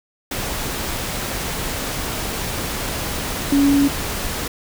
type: tone in noise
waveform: sine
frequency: 281.3 Hz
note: C#4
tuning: 26 cents sharp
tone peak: -12 dBFS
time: 3.52-3.88 s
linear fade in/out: 5 ms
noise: pink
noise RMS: -25 dBFS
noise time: 0.31-4.48 s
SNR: +10 dB
effects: none